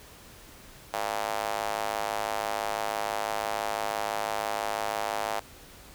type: tone with high-pass filter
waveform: square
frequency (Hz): 53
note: G#1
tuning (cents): +36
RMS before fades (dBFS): -31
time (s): 0.93-5.4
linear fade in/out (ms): 10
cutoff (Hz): 720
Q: 2.5
effects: pink hiss -50 dBFS RMS until 5.94 s